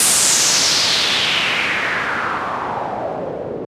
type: noise with low-pass filter sweep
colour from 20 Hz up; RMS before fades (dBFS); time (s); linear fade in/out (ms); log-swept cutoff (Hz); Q
white; -18; 0-3.65; 2; 9600 to 420; 2.8
effects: high-pass 100 Hz 12 dB/octave + resampled to 32000 Hz

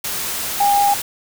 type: tone in noise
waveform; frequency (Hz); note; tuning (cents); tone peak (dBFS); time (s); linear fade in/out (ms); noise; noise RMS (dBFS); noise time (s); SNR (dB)
sine; 809; G#5; -46; -12; 0.6-0.94; 5; white; -24; 0.04-1.02; +9
effects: none

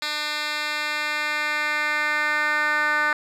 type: tone with band-pass filter sweep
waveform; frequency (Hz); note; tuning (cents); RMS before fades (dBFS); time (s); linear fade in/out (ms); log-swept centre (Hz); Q
10% pulse; 300; D4; +37; -24; 0.02-3.13; 2; 3400 to 1600; 2.2
effects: none

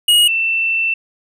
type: tone pair in turn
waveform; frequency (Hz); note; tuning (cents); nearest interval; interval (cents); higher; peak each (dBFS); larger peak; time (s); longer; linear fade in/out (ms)
square / sine; 2885 / 2677; F#7 / E7; -44 / +26; minor second; 130; first; -9 / -14; first; 0.08-0.28 / 0.28-0.94; second; 5
effects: none

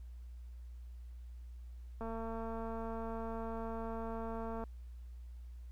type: click train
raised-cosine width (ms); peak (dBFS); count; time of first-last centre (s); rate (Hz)
1; -30; 595; 2.01-4.638; 226
effects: added 60 Hz sine -46 dBFS peak until 5.71 s + pink hiss -74 dBFS RMS until 5.71 s

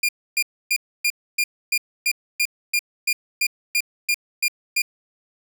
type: tone bursts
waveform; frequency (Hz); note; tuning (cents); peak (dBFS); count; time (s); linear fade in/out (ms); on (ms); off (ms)
sawtooth; 2408; D7; +43; -14; 15; 0.03-4.82; 5; 58; 280
effects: none

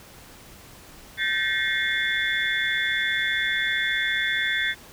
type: tone cluster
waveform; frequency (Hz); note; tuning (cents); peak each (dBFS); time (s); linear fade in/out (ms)
sine; 1560 / 1761 / 1896 / 2140 / 3472; G6 / A6 / A#6 / C7 / A7; -9 / +1 / +29 / +38 / -24; -28; 1.17-4.75; 50
effects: tanh soft clip ceiling -12 dBFS + pink hiss -47 dBFS RMS until 4.92 s

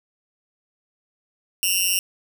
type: tone with amplitude modulation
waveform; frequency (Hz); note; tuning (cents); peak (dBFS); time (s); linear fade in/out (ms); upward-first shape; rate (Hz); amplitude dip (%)
10% pulse; 2794; F7; 0; -6; 1.63-1.99; 0; sine; 185; 95
effects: 7-bit

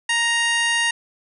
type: harmonic tone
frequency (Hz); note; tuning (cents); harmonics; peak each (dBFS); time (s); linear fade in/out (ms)
934; A#5; +3; 1 / 2 / 3 / 4 / 5 / 6 / 7 / 9 / 10; -28 / -20 / -23 / -30 / -35 / -36 / -31 / -35 / -31; 0.09-0.91; 5
effects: none

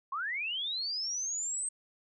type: linear sweep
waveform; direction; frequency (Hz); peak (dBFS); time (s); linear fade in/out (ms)
sine; up; 1027 to 8372; -32; 0.12-1.69; 5
effects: none

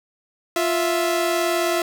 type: tone pair together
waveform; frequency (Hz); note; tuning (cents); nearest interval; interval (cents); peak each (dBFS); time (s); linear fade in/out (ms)
sawtooth; 349.2 / 659.2; F4 / E5; 0 / 0; major seventh; 1100; -18; 0.56-1.82; 2
effects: none

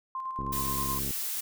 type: tone with tremolo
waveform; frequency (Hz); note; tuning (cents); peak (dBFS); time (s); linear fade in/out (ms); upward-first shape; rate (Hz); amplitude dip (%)
sine; 1049; C6; +4; -31; 0.15-0.99; 2; square; 9.5; 35
type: click train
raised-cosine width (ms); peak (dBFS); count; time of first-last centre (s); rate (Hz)
3; -25; 50; 0.39-1.107; 68.3
type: noise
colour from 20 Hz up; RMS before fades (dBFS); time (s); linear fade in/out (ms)
blue; -33; 0.52-1.41; 10
effects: none

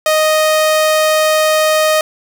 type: tone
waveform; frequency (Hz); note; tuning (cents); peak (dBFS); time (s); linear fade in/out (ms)
sawtooth; 622; D#5; -1; -6; 0.06-2.01; 2
effects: 7-bit

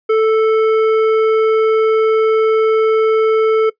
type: tone with hard clipping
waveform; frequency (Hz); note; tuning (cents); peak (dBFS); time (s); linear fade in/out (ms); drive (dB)
triangle; 440; A4; 0; -11; 0.09-3.7; 10; 13
effects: noise-tail reverb RT60 0.1 s tail -21 dB re dry + resampled to 11025 Hz

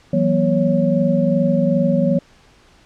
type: tone cluster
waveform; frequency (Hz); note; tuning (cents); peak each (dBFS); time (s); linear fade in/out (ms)
sine; 167.2 / 189.8 / 241.7 / 556; E3 / F#3 / B3 / C#5; +25 / +44 / -37 / +5; -19; 0.13-2.19; 5
effects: pink hiss -51 dBFS RMS until 2.85 s + low-pass 6000 Hz 12 dB/octave

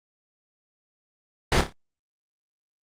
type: noise with echo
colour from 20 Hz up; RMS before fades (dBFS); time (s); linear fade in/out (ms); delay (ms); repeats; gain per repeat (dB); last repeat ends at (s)
pink; -19; 1.52-1.61; 2; 29; 4; -8; 1.726
effects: low-pass 6000 Hz 12 dB/octave + Opus 32 kbps

